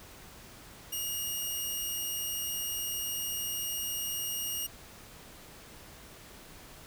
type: tone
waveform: 5% pulse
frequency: 2860 Hz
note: F7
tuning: 41 cents sharp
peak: -24 dBFS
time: 0.92-4.67 s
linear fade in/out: 10 ms
effects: pink hiss -51 dBFS RMS until 6.86 s